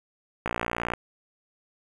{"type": "click train", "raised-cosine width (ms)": 0.5, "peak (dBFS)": -12, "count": 29, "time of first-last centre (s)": [0.46, 0.936], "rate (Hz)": 58.8, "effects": ["7-bit"]}